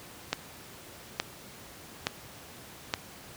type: click train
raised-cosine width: 0.2 ms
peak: -9 dBFS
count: 4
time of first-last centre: 0.33-2.939 s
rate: 1.15 Hz
effects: pink hiss -48 dBFS RMS until 3.36 s + high-pass 80 Hz 12 dB/octave